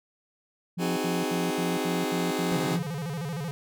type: tone bursts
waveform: sine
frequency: 174.9 Hz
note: F3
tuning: 3 cents sharp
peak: -29 dBFS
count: 8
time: 0.77-2.853 s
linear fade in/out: 10 ms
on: 200 ms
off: 69 ms
type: chord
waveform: sawtooth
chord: Ab dominant seventh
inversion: first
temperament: just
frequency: 259.6 / 311.5 / 373.8 / 415.3 Hz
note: C4 / Eb4 / Gb4 / Ab4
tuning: -13 / +2 / +18 / 0 cents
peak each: -28 / -28 / -30 / -28 dBFS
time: 0.78-2.79 s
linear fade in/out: 50 ms
type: tone with vibrato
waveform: square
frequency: 155.56 Hz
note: D#3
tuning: in tune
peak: -31 dBFS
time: 2.52-3.51 s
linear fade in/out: 0 ms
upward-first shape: square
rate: 13 Hz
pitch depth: 170 cents each way
effects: none